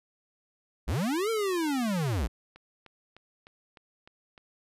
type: linear two-way sweep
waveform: square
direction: up then down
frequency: 43.65 to 460.3 to 46.03 Hz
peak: -27 dBFS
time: 0.87-2.28 s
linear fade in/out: 20 ms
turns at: 1.3 s
type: click train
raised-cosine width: 0.3 ms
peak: -34 dBFS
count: 7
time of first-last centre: 2.56-4.378 s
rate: 3.3 Hz
effects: resampled to 32000 Hz